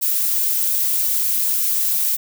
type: noise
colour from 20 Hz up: violet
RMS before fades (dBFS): -19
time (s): 0.01-2.17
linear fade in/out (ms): 20
effects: none